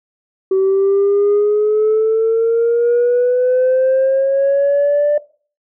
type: exponential sweep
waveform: sine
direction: up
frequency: 380 to 592 Hz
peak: -9 dBFS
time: 0.51-5.18 s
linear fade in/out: 5 ms
effects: noise-tail reverb RT60 0.4 s tail -19 dB re dry + tanh soft clip ceiling -8 dBFS